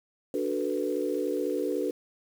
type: chord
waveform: sine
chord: B minor seventh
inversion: first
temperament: equal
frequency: 293.7 / 370 / 440 / 493.9 Hz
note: D4 / F#4 / A4 / B4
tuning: 0 / 0 / 0 / 0 cents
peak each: -32 dBFS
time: 0.34-1.91 s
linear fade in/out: 2 ms
effects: 8-bit